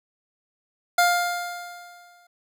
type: tone with exponential decay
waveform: 25% pulse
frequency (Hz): 703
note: F5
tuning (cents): +11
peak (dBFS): -11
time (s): 0.98-2.27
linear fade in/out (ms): 5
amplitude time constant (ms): 280
effects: none